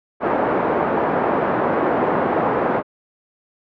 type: band-pass noise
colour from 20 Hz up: pink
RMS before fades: -19 dBFS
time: 0.2-2.83 s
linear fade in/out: 50 ms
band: 320 to 1100 Hz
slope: 12 dB/octave
effects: low-pass 2000 Hz 12 dB/octave